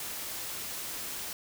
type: noise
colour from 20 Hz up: white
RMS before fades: -38 dBFS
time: 0-1.33 s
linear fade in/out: 2 ms
effects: none